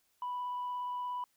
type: tone with vibrato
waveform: sine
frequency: 987.8 Hz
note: B5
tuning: in tune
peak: -33 dBFS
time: 0.22-1.24 s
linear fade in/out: 2 ms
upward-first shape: triangle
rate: 17 Hz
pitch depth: 9 cents each way
effects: tanh soft clip ceiling -32 dBFS + white hiss -74 dBFS RMS until 1.36 s